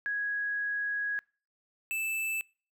sine / square tone pair in turn, 1661 / 2637 Hz, G#6 / E7, 0 / 0 cents, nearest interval minor sixth, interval 800 cents, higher second, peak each -29 / -31 dBFS, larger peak first, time 0.06-1.19 / 1.91-2.41 s, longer first, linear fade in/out 0 ms, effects noise-tail reverb RT60 0.4 s tail -26 dB re dry

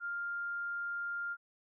sine tone, 1400 Hz, F6, 4 cents sharp, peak -35 dBFS, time 0-1.37 s, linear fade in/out 50 ms, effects none

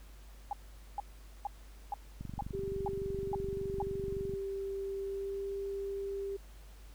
sine tone bursts, 816 Hz, G#5, 31 cents flat, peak -32 dBFS, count 8, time 0.51-3.82 s, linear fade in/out 2 ms, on 20 ms, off 450 ms
click train, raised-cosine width 5 ms, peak -29 dBFS, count 51, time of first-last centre 2.21-4.338 s, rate 23.5 Hz
sine tone with pitch glide, 391.9 to 395.3 Hz, G4 to G4, 0 to +15 cents, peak -35 dBFS, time 2.53-6.37 s, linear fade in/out 10 ms, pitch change +15 cents, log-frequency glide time 4.96-5.5 s
effects added 50 Hz sine -50 dBFS peak until 6.94 s + pink hiss -61 dBFS RMS until 6.94 s

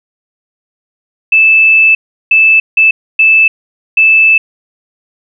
sine tone bursts at uneven times, 2629 Hz, E7, 5 cents flat, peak -3 dBFS, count 5, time 1.32-1.95 / 2.31-2.6 / 2.77-2.91 / 3.19-3.48 / 3.97-4.38 s, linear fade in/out 5 ms, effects none

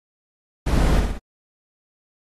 brown noise with echo, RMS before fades -19 dBFS, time 0.66-1 s, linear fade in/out 10 ms, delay 61 ms, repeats 3, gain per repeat -4 dB, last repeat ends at 1.183 s, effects AAC 32 kbps

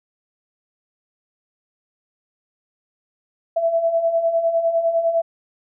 sine beating tone pair, 658 / 667.9 Hz, E5 / E5, -3 / +23 cents, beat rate 9.9 Hz, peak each -24 / -17 dBFS, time 3.56-5.22 s, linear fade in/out 10 ms, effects none

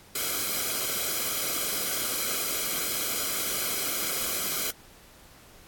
white noise with comb filter, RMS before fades -29 dBFS, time 0.15-4.71 s, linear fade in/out 5 ms, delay 1.1 ms, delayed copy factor -0.7, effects pink hiss -53 dBFS RMS until 5.67 s + AAC 64 kbps

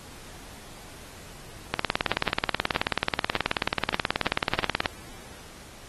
click train, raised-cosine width 0.3 ms, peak -6 dBFS, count 59, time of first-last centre 1.74-4.858 s, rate 18.6 Hz, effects pink hiss -46 dBFS RMS until 5.88 s + AAC 32 kbps

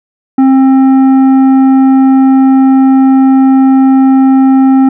triangle tone with tanh clipping, 265.8 Hz, C4, 27 cents sharp, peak -4 dBFS, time 0.38-4.89 s, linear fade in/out 5 ms, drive 13 dB, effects none

